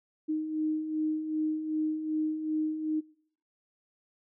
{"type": "beating tone pair", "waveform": "sine", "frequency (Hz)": [308.4, 311], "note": ["D#4", "D#4"], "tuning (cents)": [-15, -1], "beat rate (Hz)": 2.6, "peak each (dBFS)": [-37, -29], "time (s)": [0.28, 3.01], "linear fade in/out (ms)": 20, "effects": ["noise-tail reverb RT60 0.7 s tail -25 dB re dry"]}